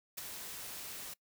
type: noise with ADSR envelope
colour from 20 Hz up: white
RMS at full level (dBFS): -39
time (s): 0.17-1.14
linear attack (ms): 13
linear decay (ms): 16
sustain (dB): -6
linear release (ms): 9
effects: noise-tail reverb RT60 0.1 s tail -22 dB re dry